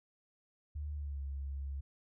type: tone with pitch glide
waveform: sine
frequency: 74 to 69.04 Hz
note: D2 to C#2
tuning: +14 to -6 cents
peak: -37 dBFS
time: 0.75-1.81 s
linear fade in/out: 10 ms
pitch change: -120 cents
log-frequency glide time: 0.94-1.21 s
effects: none